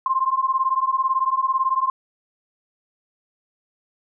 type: beating tone pair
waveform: sine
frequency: 1046.5 / 1064.5 Hz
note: C6 / C6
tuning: 0 / +30 cents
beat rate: 18 Hz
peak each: -21 / -21 dBFS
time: 0.06-1.9 s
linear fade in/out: 2 ms
effects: none